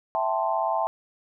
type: chord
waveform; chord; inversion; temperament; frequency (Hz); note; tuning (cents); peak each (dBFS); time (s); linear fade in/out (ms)
sine; A minor seventh; second; equal; 659.3 / 784 / 880 / 1046.5; E5 / G5 / A5 / C6; 0 / 0 / 0 / 0; -27 / -29 / -27 / -30; 0.15-0.87; 0
effects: none